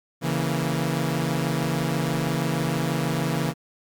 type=chord; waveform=sawtooth; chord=A# diminished; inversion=first; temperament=equal; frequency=138.59 / 164.81 / 233.1 Hz; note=C#3 / E3 / A#3; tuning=0 / 0 / 0 cents; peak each=-23 / -22 / -26 dBFS; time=0.21-3.54 s; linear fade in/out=50 ms; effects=Opus 48 kbps